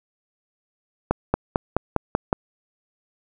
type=accelerating click train; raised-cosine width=1 ms; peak=-4 dBFS; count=7; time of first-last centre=1.11-2.329 s; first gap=230 ms; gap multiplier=0.95; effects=none